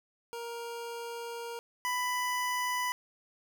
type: tone pair in turn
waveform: 25% pulse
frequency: 468.7 / 993.1 Hz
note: A#4 / B5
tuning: +9 / +9 cents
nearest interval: octave + minor second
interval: 1300 cents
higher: second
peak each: -34 / -26 dBFS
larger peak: second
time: 0.33-1.59 / 1.85-2.92 s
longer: first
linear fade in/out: 0 ms
effects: none